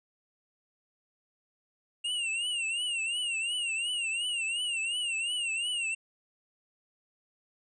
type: tone with vibrato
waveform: square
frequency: 2795 Hz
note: F7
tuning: 1 cent sharp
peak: -30 dBFS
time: 2.04-5.95 s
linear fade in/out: 10 ms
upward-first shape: triangle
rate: 2.8 Hz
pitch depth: 130 cents each way
effects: resampled to 22050 Hz